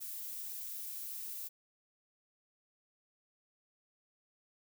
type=noise; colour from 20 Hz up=violet; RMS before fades=-43 dBFS; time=0-1.49 s; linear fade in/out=20 ms; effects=none